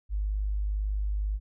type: tone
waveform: sine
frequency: 51 Hz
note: G#1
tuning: 31 cents flat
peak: -26 dBFS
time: 0.09-1.4 s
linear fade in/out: 50 ms
effects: none